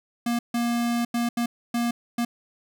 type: tone bursts at uneven times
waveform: square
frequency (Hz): 236.8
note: A#3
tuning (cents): +27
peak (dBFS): -23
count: 6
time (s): 0.26-0.39 / 0.54-1.05 / 1.14-1.29 / 1.37-1.46 / 1.74-1.91 / 2.18-2.25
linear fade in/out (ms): 5
effects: none